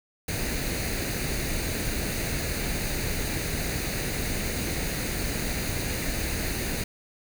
pink noise with comb filter, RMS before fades -29 dBFS, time 0.28-6.84 s, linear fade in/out 5 ms, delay 0.46 ms, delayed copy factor +0.6, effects none

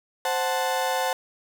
35% pulse chord, F# diminished, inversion second, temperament equal, 523.3 / 740 / 880 Hz, C5 / F#5 / A5, 0 / 0 / 0 cents, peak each -26 dBFS, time 0.25-1.13 s, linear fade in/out 2 ms, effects none

